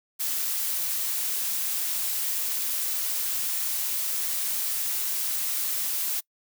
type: noise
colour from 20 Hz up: blue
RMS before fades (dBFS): -28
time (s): 0.19-6.21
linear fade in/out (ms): 20
effects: noise-tail reverb RT60 0.1 s tail -25 dB re dry